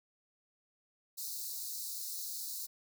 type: high-pass noise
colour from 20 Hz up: white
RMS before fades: -41 dBFS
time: 1.17-2.67 s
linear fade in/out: 20 ms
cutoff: 3900 Hz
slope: 96 dB/octave
effects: none